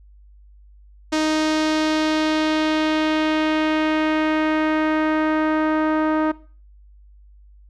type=tone with low-pass filter sweep; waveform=sawtooth; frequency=311.1 Hz; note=D#4; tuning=in tune; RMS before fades=-20 dBFS; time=1.12-6.32 s; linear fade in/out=10 ms; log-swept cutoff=6000 to 1300 Hz; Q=1.3; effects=noise-tail reverb RT60 0.4 s tail -20 dB re dry + added 50 Hz sine -45 dBFS peak until 7.69 s